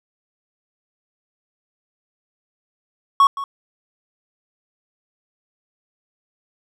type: tone with echo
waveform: triangle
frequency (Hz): 1108.7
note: C#6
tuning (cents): 0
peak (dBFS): -7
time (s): 3.2-3.27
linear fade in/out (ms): 2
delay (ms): 170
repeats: 1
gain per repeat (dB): -15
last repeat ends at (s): 3.44
effects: none